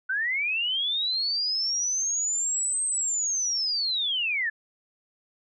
sine linear two-way sweep, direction up then down, 1481 to 8372 to 1700 Hz, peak -24 dBFS, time 0.09-4.5 s, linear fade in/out 10 ms, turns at 2.84 s, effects none

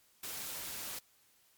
white noise, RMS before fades -42 dBFS, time 0.23-0.99 s, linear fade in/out 5 ms, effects white hiss -68 dBFS RMS until 1.57 s + MP3 96 kbps

